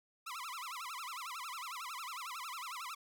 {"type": "tone with vibrato", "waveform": "sawtooth", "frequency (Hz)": 1156, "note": "D6", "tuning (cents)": -28, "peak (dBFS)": -38, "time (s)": [0.26, 2.95], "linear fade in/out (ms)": 10, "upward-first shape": "sine", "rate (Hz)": 11, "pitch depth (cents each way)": 290, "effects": []}